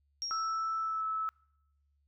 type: tone with exponential decay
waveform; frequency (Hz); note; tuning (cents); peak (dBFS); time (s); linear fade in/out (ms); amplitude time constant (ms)
sine; 5588; F8; 0; -32; 0.22-1.01; 0; 170
type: tone with pitch glide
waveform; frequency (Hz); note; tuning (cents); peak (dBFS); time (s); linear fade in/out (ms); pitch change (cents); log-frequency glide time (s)
sine; 1318.5 to 1304.1; E6 to E6; 0 to -19; -31; 0.31-1.29; 0; -19; 0.79-1.05
effects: noise-tail reverb RT60 0.8 s tail -26 dB re dry + added 71 Hz sine -70 dBFS peak until 2.07 s